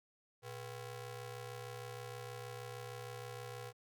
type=ring-modulated tone; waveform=sawtooth; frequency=301.6 Hz; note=D4; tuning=46 cents sharp; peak=-38 dBFS; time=0.42-3.73 s; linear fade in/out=50 ms; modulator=184 Hz; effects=none